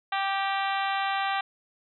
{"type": "harmonic tone with a mistuned harmonic", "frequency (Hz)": 392, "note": "G4", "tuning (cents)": 0, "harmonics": [2, 3, 4, 5, 6, 7, 8, 9, 10], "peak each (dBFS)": [-28, -32, -34, -36, -38, -39, -40, -41, -42], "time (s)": [0.12, 1.41], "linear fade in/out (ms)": 5, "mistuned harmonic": 5, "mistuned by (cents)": -24, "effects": []}